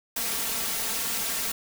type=noise with comb filter; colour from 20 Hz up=white; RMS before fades=-29 dBFS; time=0.16-1.52 s; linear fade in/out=5 ms; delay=4.4 ms; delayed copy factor=+0.7; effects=none